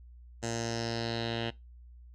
10% pulse tone with low-pass filter sweep, 115.6 Hz, A#2, 14 cents flat, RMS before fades -34 dBFS, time 0.42-1.51 s, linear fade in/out 20 ms, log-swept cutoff 7200 to 3200 Hz, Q 4, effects noise-tail reverb RT60 0.2 s tail -20 dB re dry + added 60 Hz sine -49 dBFS peak until 2.14 s

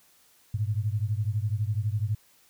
sine beating tone pair, 101.6 / 113.6 Hz, G#2 / A#2, -38 / -44 cents, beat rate 12 Hz, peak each -27 / -29 dBFS, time 0.54-2.15 s, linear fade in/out 5 ms, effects white hiss -61 dBFS RMS until 2.49 s

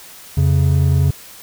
triangle tone pair together, 86.7 / 137.52 Hz, F2 / C#3, -12 / -13 cents, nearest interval minor sixth, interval 799 cents, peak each -12 dBFS, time 0.37-1.11 s, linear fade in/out 5 ms, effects white hiss -39 dBFS RMS until 1.42 s

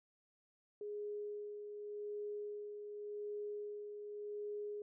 sine tone with tremolo, 415.3 Hz, G#4, in tune, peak -40 dBFS, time 0.81-4.82 s, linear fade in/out 2 ms, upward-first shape sine, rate 0.87 Hz, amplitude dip 45%, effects none

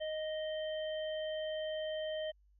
harmonic tone, 622.3 Hz, D#5, in tune, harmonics 1 / 3 / 5, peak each -36 / -49 / -46 dBFS, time 0-2.32 s, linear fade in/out 20 ms, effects added 50 Hz sine -64 dBFS peak until 2.59 s

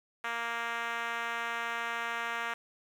5% pulse tone with band-pass filter, 233.1 Hz, A#3, in tune, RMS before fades -35 dBFS, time 0.24-2.54 s, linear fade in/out 5 ms, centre 1400 Hz, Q 1, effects 9-bit

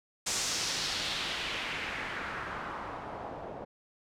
white noise with low-pass filter sweep, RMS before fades -36 dBFS, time 0.26-3.65 s, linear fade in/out 10 ms, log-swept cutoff 7200 to 610 Hz, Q 1.8, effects none

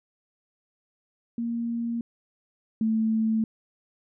sine tone pair in turn, 233.5 / 221.2 Hz, A#3 / A3, +3 / +9 cents, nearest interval minor second, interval 94 cents, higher first, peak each -26 / -21 dBFS, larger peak second, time 1.38-2.01 / 2.81-3.44 s, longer neither, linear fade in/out 2 ms, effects none

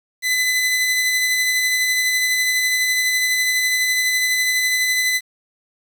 sawtooth tone with tremolo, 2011 Hz, B6, 31 cents sharp, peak -12 dBFS, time 0.22-5.21 s, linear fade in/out 50 ms, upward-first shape sine, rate 12 Hz, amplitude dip 25%, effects 7-bit

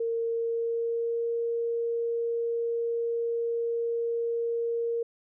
sine tone with pitch glide, 460.2 to 465.8 Hz, A#4 to A#4, -22 to -1 cents, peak -26 dBFS, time 0-5.03 s, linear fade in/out 5 ms, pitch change +21 cents, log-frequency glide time 0.24-1.27 s, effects none

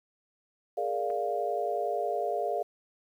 sine chord, Bb dominant seventh, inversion third, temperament equal, 415.3 / 466.2 / 587.3 / 698.5 Hz, Ab4 / Bb4 / D5 / F5, 0 / 0 / 0 / 0 cents, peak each -34 / -35 / -34 / -31 dBFS, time 0.77-2.63 s, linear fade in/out 10 ms
clicks, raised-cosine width 0.5 ms, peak -37 dBFS, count 2, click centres 1.101 / 1.105 s
effects 10-bit

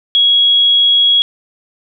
sine tone, 3322 Hz, G#7, in tune, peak -7 dBFS, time 0.15-1.22 s, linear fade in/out 0 ms, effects none

